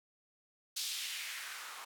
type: noise with band-pass filter sweep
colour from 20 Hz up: blue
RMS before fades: -42 dBFS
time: 0.76-1.85 s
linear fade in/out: 10 ms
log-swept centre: 4300 to 980 Hz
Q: 1.7
effects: none